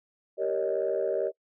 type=chord; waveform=sine; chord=Eb dominant seventh; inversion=first; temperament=just; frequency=388.9 / 466.7 / 560 / 622.3 Hz; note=G4 / Bb4 / Db5 / Eb5; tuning=-14 / +2 / +18 / 0 cents; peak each=-30 dBFS; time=0.37-1.32 s; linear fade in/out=50 ms; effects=noise-tail reverb RT60 0.1 s tail -23 dB re dry + tanh soft clip ceiling -18 dBFS